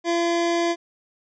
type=tone; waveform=25% pulse; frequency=340.6 Hz; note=F4; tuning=43 cents flat; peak=-16 dBFS; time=0.04-0.76 s; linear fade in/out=50 ms; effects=resampled to 16000 Hz